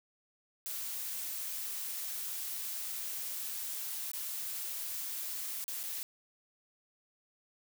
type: noise with dropouts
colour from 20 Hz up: blue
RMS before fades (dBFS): -39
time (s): 0.66-6.03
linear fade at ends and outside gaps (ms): 0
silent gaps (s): 4.116-4.134 / 5.641-5.68 / 5.831-5.837
effects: none